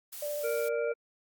blue noise, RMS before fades -42 dBFS, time 0.12-0.69 s, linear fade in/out 10 ms
sine tone with vibrato, 587.3 Hz, D5, in tune, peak -32 dBFS, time 0.22-0.92 s, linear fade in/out 5 ms, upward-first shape sine, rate 14 Hz, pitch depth 12 cents each way
harmonic tone, 466.2 Hz, A#4, in tune, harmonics 1 / 3 / 5, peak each -30 / -40 / -44 dBFS, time 0.43-0.94 s, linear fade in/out 20 ms
effects Opus 48 kbps

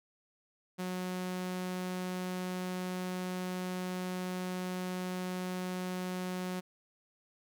sawtooth tone, 182.8 Hz, F#3, 21 cents flat, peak -31 dBFS, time 0.78-6.61 s, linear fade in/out 20 ms, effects none

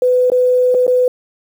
sine tone with dropouts, 501 Hz, B4, 25 cents sharp, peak -9 dBFS, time 0.02-1.08 s, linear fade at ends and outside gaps 2 ms, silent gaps 0.301-0.318 / 0.744-0.747 / 0.867-0.878 s, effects 7-bit

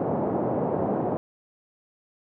white band-pass noise, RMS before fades -26 dBFS, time 0-1.17 s, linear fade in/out 0 ms, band 110 to 710 Hz, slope 24 dB/octave, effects none

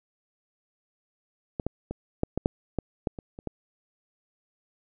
clicks, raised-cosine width 2 ms, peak -16 / -14 / -19 / -10 / -13 / -8 / -13 / -12 / -24 / -27 / -18 dBFS, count 11, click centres 1.598 / 1.666 / 1.91 / 2.234 / 2.376 / 2.459 / 2.787 / 3.072 / 3.188 / 3.389 / 3.473 s, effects none

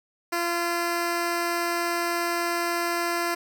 10% pulse tone, 343.4 Hz, F4, 29 cents flat, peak -16 dBFS, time 0.32-3.35 s, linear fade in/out 10 ms, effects none

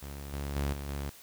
sawtooth tone with level steps, 70.5 Hz, C#2, 30 cents sharp, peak -36 / -30 / -25 / -33 / -30 dBFS, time 0.02-1.1 s, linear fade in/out 10 ms, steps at 0.33 / 0.56 / 0.73 / 0.88 s, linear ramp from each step 2 ms, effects white hiss -53 dBFS RMS until 1.22 s

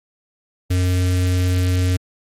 square tone with notch filter, 90.9 Hz, F#2, 30 cents flat, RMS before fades -17 dBFS, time 0.7-1.97 s, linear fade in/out 10 ms, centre 920 Hz, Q 0.69, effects MP3 64 kbps

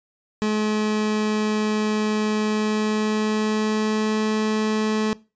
30% pulse tone with pitch glide, 213.6 to 216 Hz, G#3 to A3, +49 to -32 cents, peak -17 dBFS, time 0.42-5.13 s, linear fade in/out 0 ms, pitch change +19 cents, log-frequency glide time 2.42-4.22 s, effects noise-tail reverb RT60 0.3 s tail -21 dB re dry + resampled to 16000 Hz

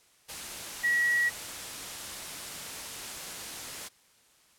sine tone in noise, 1921 Hz, B6, 48 cents flat, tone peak -23 dBFS, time 0.83-1.3 s, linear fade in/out 20 ms, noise white, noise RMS -39 dBFS, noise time 0.28-3.89 s, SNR +13 dB, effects white hiss -63 dBFS RMS until 4.58 s + low-pass 11000 Hz 12 dB/octave

